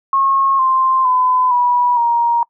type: tone with pitch steps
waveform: sine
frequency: 1086 / 1047.8 / 1010.9 / 975.4 / 941.1 Hz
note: C#6 / C6 / B5 / B5 / A#5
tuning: -36 / +2 / +40 / -22 / +16 cents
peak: -11 dBFS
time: 0.13-2.43 s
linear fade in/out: 2 ms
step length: 460 ms
effects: noise-tail reverb RT60 0.1 s tail -25 dB re dry